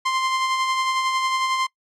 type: tone with tremolo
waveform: sawtooth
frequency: 1046.5 Hz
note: C6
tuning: in tune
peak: -15 dBFS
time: 0.05-1.67 s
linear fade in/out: 10 ms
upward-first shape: sine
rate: 11 Hz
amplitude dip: 35%
effects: noise-tail reverb RT60 0.1 s tail -22 dB re dry + low-pass 6000 Hz 12 dB/octave